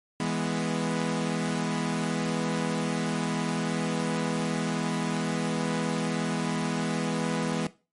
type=chord; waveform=sawtooth; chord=E major; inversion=none; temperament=equal; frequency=164.81 / 207.7 / 246.9 Hz; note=E3 / G#3 / B3; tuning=0 / 0 / 0 cents; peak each=-27 dBFS; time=0.2-7.67 s; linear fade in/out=2 ms; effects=noise-tail reverb RT60 0.3 s tail -17 dB re dry + MP3 48 kbps